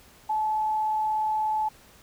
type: tone with frequency modulation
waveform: sine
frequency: 863 Hz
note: A5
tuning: 34 cents flat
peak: -23 dBFS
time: 0.29-1.69 s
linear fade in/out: 10 ms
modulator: 36.5 Hz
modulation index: 0.21
effects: pink hiss -54 dBFS RMS until 2.02 s